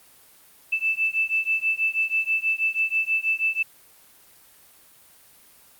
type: beating tone pair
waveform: sine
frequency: 2637 / 2643.2 Hz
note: E7 / E7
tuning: 0 / +4 cents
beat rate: 6.2 Hz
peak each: -24 dBFS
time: 0.72-3.63 s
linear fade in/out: 10 ms
effects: white hiss -53 dBFS RMS until 5.79 s + Opus 32 kbps